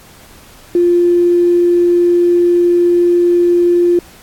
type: tone with tanh clipping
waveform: triangle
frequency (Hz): 349.2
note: F4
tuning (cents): 0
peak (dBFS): -7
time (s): 0.75-3.99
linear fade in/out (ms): 2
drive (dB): 3
effects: pink hiss -41 dBFS RMS until 4.22 s + AAC 64 kbps